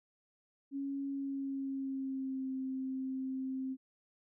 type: tone with pitch glide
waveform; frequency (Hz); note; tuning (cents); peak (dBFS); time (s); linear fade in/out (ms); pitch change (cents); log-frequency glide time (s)
sine; 276.7 to 263; C#4 to C4; -3 to +9; -35; 0.71-3.77; 50; -88; 1.09-2.52
effects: none